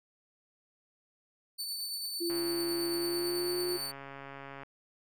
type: tone with tremolo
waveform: sawtooth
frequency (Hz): 4512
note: C#8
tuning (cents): +30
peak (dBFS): -31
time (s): 1.58-3.92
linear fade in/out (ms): 20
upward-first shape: triangle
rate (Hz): 9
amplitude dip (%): 35
type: tone with pitch glide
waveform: sine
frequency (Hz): 341.7 to 356.4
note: F4 to F4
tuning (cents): -38 to +35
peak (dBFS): -31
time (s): 2.2-3.78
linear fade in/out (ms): 20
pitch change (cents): +73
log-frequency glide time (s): 2.91-3.59
type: click train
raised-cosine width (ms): 0.5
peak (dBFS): -30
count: 323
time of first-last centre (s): 2.3-4.633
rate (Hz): 138
effects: none